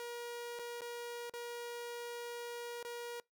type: tone with dropouts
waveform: sawtooth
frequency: 476.7 Hz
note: A#4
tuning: 39 cents sharp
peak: -38 dBFS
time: 0-3.2 s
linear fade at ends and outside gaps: 1 ms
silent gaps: 0.59-0.594 / 0.808-0.817 / 1.297-1.337 / 2.828-2.849 s
effects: noise-tail reverb RT60 0.2 s tail -25 dB re dry